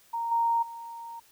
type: tone with level steps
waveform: sine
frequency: 928 Hz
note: A#5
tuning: 8 cents flat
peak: -28 / -22 / -38 dBFS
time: 0.13-1.2 s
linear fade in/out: 10 ms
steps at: 0.31 / 0.62 s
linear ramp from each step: 10 ms
effects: white hiss -60 dBFS RMS until 1.31 s